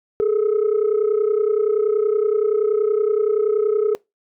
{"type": "tone pair together", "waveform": "sine", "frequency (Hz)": [415.3, 445.9], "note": ["G#4", "A4"], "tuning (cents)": [0, 23], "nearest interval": "minor second", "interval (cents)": 123, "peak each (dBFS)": [-16, -17], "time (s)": [0.2, 3.95], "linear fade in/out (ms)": 0, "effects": ["noise-tail reverb RT60 0.2 s tail -24 dB re dry", "tanh soft clip ceiling -12 dBFS"]}